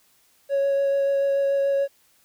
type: tone with vibrato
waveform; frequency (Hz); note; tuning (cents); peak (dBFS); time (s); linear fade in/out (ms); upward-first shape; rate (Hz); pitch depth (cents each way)
triangle; 554.4; C#5; 0; -16; 0.49-1.88; 50; sine; 6.9; 9
effects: tanh soft clip ceiling -14 dBFS + white hiss -61 dBFS RMS until 2.24 s